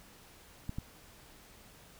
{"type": "clicks", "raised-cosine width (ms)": 5, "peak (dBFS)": -24, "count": 2, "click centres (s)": [0.694, 0.785], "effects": ["pink hiss -57 dBFS RMS until 1.99 s"]}